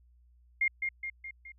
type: tone with echo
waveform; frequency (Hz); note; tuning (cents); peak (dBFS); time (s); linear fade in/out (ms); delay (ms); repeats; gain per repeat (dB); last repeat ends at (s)
sine; 2124; C7; +25; -24; 0.61-0.68; 5; 210; 4; -5; 1.52
effects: added 60 Hz sine -59 dBFS peak until 1.58 s